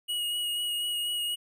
square tone with vibrato, 2893 Hz, F#7, 40 cents flat, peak -29 dBFS, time 0.08-1.36 s, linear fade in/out 20 ms, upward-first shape sine, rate 4.1 Hz, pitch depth 17 cents each way, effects none

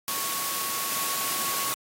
sine tone in noise, 1110 Hz, C#6, 2 cents sharp, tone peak -34 dBFS, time 0.08-1.74 s, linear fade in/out 0 ms, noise white, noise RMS -29 dBFS, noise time 0.08-1.74 s, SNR -8 dB, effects high-pass 150 Hz 12 dB/octave + AAC 48 kbps

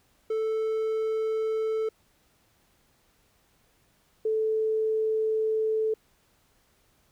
triangle / sine tone pair in turn, 440 / 437.9 Hz, A4 / A4, 0 / -8 cents, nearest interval unison, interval 8 cents, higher first, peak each -23 dBFS, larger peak neither, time 0.3-1.89 / 4.25-5.94 s, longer second, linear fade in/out 5 ms, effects pink hiss -66 dBFS RMS until 7.11 s

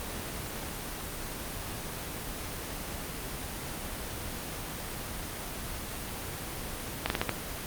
slowing click train, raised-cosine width 0.3 ms, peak -10 dBFS, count 5, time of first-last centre 7.06-7.293 s, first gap 41 ms, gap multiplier 1.24, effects pink hiss -37 dBFS RMS until 7.66 s + Opus 24 kbps

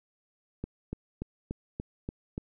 click train, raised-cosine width 3 ms, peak -21 dBFS, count 7, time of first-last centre 0.64-2.379 s, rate 3.45 Hz, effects none

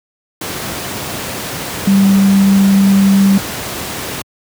sine tone in noise, 196 Hz, G3, in tune, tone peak -6 dBFS, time 1.87-3.38 s, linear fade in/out 5 ms, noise pink, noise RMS -22 dBFS, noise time 0.41-4.22 s, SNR +13 dB, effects high-pass 100 Hz 12 dB/octave

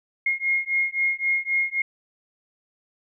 sine beating tone pair, 2144 / 2147.8 Hz, C7 / C7, +42 / +45 cents, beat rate 3.8 Hz, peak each -24 dBFS, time 0.26-1.82 s, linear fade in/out 5 ms, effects none

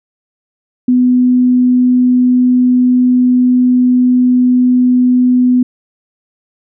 sine tone, 249.9 Hz, B3, 21 cents sharp, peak -6 dBFS, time 0.88-5.63 s, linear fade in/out 5 ms, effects none

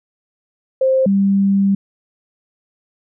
sine tone pair in turn, 526 / 197.03 Hz, C5 / G3, +9 / +9 cents, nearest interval octave + perfect fourth, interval 1700 cents, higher first, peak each -11 dBFS, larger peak neither, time 0.81-1.06 / 1.06-1.75 s, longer second, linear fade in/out 5 ms, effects none

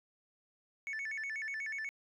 sine tone with vibrato, 1975.5 Hz, B6, in tune, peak -34 dBFS, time 0.87-1.89 s, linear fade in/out 0 ms, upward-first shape square, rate 8.2 Hz, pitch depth 200 cents each way, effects tanh soft clip ceiling -36 dBFS

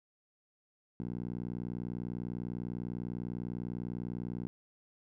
10% pulse tone with band-pass filter, 60 Hz, B1, 49 cents flat, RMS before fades -39 dBFS, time 1-4.47 s, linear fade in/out 0 ms, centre 190 Hz, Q 1.1, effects none

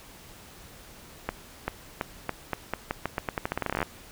accelerating click train, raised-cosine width 0.5 ms, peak -12 dBFS, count 24, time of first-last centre 1.29-3.828 s, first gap 390 ms, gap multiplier 0.85, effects pink hiss -49 dBFS RMS until 4.11 s

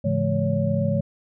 sine tone cluster, 107.3 / 141.6 / 169.9 / 212.6 / 561 Hz, A2 / C#3 / F3 / G#3 / C#5, -43 / +37 / -47 / +41 / +21 cents, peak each -26 dBFS, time 0.04-1.01 s, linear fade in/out 10 ms, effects none

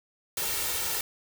white noise with comb filter, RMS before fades -30 dBFS, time 0.37-1.01 s, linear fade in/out 2 ms, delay 2.2 ms, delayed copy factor +0.6, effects none

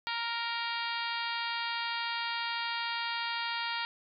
harmonic tone, 466.2 Hz, A#4, in tune, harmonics 2 / 3 / 4 / 5 / 6 / 7 / 8 / 9 / 10, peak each -37 / -39 / -40 / -41 / -42 / -42 / -43 / -44 / -44 dBFS, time 0.07-3.85 s, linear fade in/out 0 ms, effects none

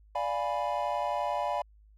triangle chord, D diminished seventh, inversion none, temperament equal, 587.3 / 698.5 / 830.6 / 987.8 Hz, D5 / F5 / Ab5 / Cb6, 0 / 0 / 0 / 0 cents, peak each -32 dBFS, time 0.15-1.62 s, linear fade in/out 5 ms, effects added 52 Hz sine -55 dBFS peak until 1.97 s

